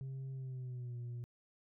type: tone with pitch glide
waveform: sine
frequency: 133.6 to 120.41 Hz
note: C3 to B2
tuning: +36 to -43 cents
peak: -38 dBFS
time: 0.01-1.24 s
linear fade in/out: 0 ms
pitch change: -179 cents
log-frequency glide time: 0.32-0.97 s
effects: tanh soft clip ceiling -40 dBFS